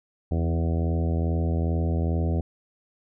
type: harmonic tone with a mistuned harmonic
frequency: 82.41 Hz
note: E2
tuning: in tune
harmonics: 1 / 2 / 3 / 4 / 5 / 6 / 7 / 8 / 9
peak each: -23 / -29 / -33 / -35 / -37 / -39 / -40 / -41 / -42 dBFS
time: 0.31-2.41 s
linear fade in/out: 5 ms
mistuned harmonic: 3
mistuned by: +16 cents
effects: none